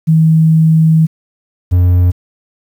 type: tone pair in turn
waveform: sine / triangle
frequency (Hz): 160 / 89.15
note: D#3 / F2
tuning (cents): +49 / +36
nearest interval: minor seventh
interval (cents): 1013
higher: first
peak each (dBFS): -5 / -4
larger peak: second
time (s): 0.07-1.07 / 1.71-2.12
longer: first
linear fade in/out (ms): 20
effects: 7-bit